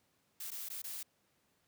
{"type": "noise with dropouts", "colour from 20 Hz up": "blue", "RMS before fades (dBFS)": -43, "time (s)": [0.4, 1.03], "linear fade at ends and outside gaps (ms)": 5, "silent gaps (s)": [[0.506, 0.515], [0.688, 0.7], [0.819, 0.84]], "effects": ["pink hiss -75 dBFS RMS until 1.67 s", "high-pass 100 Hz 12 dB/octave"]}